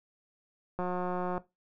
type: click train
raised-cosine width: 1 ms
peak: -20 dBFS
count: 107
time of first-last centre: 0.79-1.379 s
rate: 180 Hz
effects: noise-tail reverb RT60 0.2 s tail -17 dB re dry